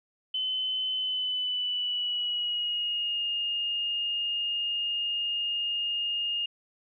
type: tone with pitch glide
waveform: sine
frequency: 3041 to 2837 Hz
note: F#7 to F7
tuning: +47 to +27 cents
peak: -27 dBFS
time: 0.34-6.46 s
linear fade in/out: 5 ms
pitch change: -120 cents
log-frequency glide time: 0.95-3.24 s
effects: none